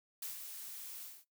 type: noise with ADSR envelope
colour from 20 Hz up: blue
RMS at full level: -41 dBFS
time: 0.22-1.25 s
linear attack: 5 ms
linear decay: 140 ms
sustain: -6 dB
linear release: 230 ms
effects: noise-tail reverb RT60 0.2 s tail -23 dB re dry